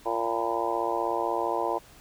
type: harmonic tone with a mistuned harmonic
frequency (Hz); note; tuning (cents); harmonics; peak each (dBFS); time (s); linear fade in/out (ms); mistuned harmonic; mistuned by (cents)
115.6; A#2; -14; 3 / 4 / 5 / 6 / 7 / 8 / 9; -33 / -33 / -33 / -33 / -33 / -33 / -33; 0.05-1.79; 20; 9; -66
effects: pink hiss -53 dBFS RMS until 2 s